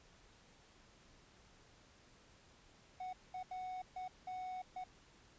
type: tone bursts at uneven times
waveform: triangle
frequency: 740 Hz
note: F#5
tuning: in tune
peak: -40 dBFS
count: 6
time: 3-3.13 / 3.34-3.43 / 3.51-3.82 / 3.96-4.08 / 4.27-4.62 / 4.76-4.84 s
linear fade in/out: 5 ms
effects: pink hiss -65 dBFS RMS until 5.38 s + resampled to 16000 Hz